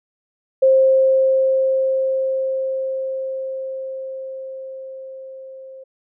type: tone with level ramp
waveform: sine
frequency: 529 Hz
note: C5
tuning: 19 cents sharp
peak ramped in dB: -9 to -35 dBFS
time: 0.62-5.84 s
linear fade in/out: 10 ms
effects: none